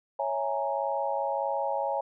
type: chord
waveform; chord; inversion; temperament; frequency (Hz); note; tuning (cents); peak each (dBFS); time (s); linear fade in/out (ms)
sine; A# half-diminished seventh; first; equal; 554.4 / 659.3 / 830.6 / 932.3; C#5 / E5 / G#5 / A#5; 0 / 0 / 0 / 0; -31 / -34 / -31 / -34; 0.19-2.01; 5
effects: none